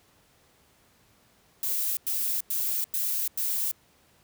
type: noise bursts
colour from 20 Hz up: violet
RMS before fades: -28 dBFS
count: 5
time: 1.63-3.714 s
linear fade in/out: 2 ms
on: 340 ms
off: 96 ms
effects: pink hiss -62 dBFS RMS until 4.23 s + high-pass 60 Hz 12 dB/octave